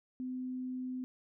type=tone; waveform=sine; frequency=254.9 Hz; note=C4; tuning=45 cents flat; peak=-36 dBFS; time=0.2-1.04 s; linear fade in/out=0 ms; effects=none